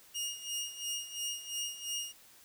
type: tone with tremolo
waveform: 20% pulse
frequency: 2849 Hz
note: F7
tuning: 34 cents sharp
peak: -29 dBFS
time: 0.14-2.13 s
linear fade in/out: 20 ms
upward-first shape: sine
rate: 2.9 Hz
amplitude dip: 75%
effects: white hiss -59 dBFS RMS until 2.44 s